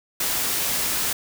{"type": "noise", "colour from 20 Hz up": "white", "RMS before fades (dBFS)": -24, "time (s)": [0.2, 1.13], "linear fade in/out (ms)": 5, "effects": []}